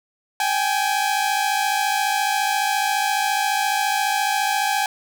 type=tone pair together; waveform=sawtooth; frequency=782.5 / 837 Hz; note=G5 / G#5; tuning=-3 / +13 cents; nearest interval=minor second; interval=116 cents; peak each=-18 dBFS; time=0.4-4.86 s; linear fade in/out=2 ms; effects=none